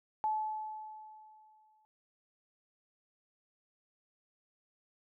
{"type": "tone with exponential decay", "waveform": "sine", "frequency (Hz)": 863, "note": "A5", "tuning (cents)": -34, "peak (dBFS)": -28, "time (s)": [0.24, 1.85], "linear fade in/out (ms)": 0, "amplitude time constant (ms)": 350, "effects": []}